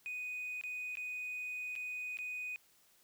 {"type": "tone with dropouts", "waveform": "triangle", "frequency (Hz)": 2489, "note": "D#7", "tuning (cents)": 0, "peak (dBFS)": -36, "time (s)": [0.06, 2.56], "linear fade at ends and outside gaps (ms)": 0, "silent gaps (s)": [[0.612, 0.637], [0.954, 0.971], [1.754, 1.761], [2.171, 2.188]], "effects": ["tanh soft clip ceiling -34 dBFS", "white hiss -68 dBFS RMS until 3.03 s"]}